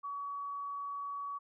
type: tone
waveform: sine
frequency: 1132 Hz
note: C#6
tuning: 36 cents sharp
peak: -37 dBFS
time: 0.03-1.39 s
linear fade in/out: 20 ms
effects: none